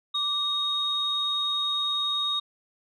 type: tone pair together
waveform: sine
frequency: 1168 / 3739 Hz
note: D6 / A#7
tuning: -10 / +4 cents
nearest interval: octave + minor sixth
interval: 2014 cents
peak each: -32 / -24 dBFS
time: 0.14-2.4 s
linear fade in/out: 10 ms
effects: tanh soft clip ceiling -18 dBFS